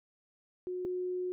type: tone pair in turn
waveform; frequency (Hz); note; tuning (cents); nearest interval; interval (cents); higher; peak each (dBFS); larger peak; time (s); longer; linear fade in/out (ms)
sine; 363.5 / 363.5; F#4 / F#4; -31 / -31; unison; 0; neither; -34 / -32; second; 0.67-0.85 / 0.85-1.32; second; 0
effects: none